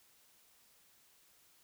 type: silence
effects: white hiss -67 dBFS RMS until 1.63 s